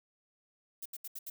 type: noise bursts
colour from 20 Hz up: violet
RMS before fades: -42 dBFS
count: 5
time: 0.82-1.3 s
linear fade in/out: 5 ms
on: 36 ms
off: 75 ms
effects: none